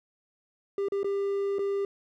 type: tone with dropouts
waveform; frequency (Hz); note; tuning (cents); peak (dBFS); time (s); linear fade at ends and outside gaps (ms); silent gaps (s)
triangle; 397.9; G4; +26; -24; 0.78-1.85; 2; 0.885-0.921 / 1.032-1.044 / 1.585-1.591
effects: none